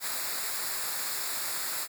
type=noise with comb filter; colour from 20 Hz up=white; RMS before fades=-33 dBFS; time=0-1.88 s; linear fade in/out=50 ms; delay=0.33 ms; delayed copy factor=-0.7; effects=none